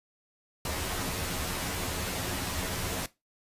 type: noise with comb filter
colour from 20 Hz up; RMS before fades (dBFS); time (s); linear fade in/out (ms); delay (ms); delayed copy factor
pink; -33; 0.65-3.06; 2; 11; +0.75
effects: noise-tail reverb RT60 0.2 s tail -17 dB re dry + resampled to 32000 Hz